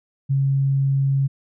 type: tone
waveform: sine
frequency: 136.9 Hz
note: C#3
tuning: 21 cents flat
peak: -16 dBFS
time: 0.29-1.28 s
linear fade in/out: 20 ms
effects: none